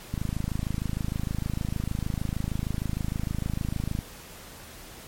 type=click train; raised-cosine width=5 ms; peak=-16 dBFS; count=103; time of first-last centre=0.14-3.989 s; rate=26.5 Hz; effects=pink hiss -45 dBFS RMS until 5.07 s + MP3 64 kbps